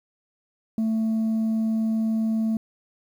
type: tone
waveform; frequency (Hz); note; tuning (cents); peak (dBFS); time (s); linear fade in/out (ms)
sine; 221.9; A3; +15; -18; 0.78-2.57; 2
effects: tanh soft clip ceiling -20 dBFS + 9-bit